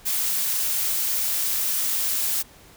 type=noise; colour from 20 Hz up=blue; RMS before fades=-24 dBFS; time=0.05-2.43 s; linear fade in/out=20 ms; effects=pink hiss -50 dBFS RMS until 2.76 s